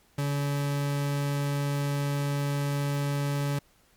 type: tone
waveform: 40% pulse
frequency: 142.6 Hz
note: C#3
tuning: 49 cents sharp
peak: -25 dBFS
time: 0.18-3.59 s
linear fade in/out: 5 ms
effects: pink hiss -63 dBFS RMS until 3.96 s + MP3 96 kbps